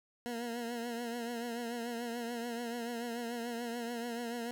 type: tone with vibrato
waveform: 20% pulse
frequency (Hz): 236.1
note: A#3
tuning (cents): +22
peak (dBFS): -32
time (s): 0.26-4.51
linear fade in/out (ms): 0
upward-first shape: triangle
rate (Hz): 6.9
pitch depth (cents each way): 62
effects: none